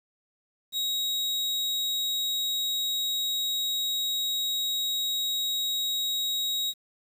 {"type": "tone", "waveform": "40% pulse", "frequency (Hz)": 3800, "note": "A#7", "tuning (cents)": 33, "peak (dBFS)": -25, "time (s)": [0.72, 6.74], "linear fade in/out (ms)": 50, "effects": ["9-bit"]}